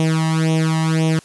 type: tone with flanger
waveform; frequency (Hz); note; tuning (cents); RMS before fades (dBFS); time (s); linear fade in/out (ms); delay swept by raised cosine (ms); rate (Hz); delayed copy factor
sawtooth; 160; D#3; +49; -17; 0-1.19; 0; 0.32 to 1.04; 1.9; +0.85
effects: white hiss -47 dBFS RMS until 1.24 s + resampled to 24000 Hz